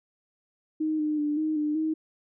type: tone with pitch steps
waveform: sine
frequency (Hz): 311.5 / 303.7 / 296.2 / 311.3 / 300 / 315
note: D#4 / D#4 / D4 / D#4 / D4 / D#4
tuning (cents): +2 / -42 / +15 / +1 / +37 / +21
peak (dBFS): -24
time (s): 0.8-1.94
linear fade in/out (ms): 10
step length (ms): 190
effects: none